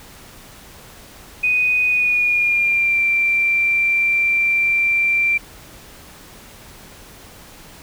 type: tone with pitch glide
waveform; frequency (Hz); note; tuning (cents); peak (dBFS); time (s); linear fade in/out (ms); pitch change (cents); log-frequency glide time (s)
sine; 2489 to 2357; D#7 to D7; 0 to +6; -14; 1.43-5.38; 10; -94; 1.86-3
effects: pink hiss -42 dBFS RMS until 7.82 s